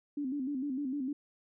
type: tone with vibrato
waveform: sine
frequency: 273.6 Hz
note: C#4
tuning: 23 cents flat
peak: -32 dBFS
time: 0.17-1.13 s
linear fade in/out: 5 ms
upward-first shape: square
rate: 6.6 Hz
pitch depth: 100 cents each way
effects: none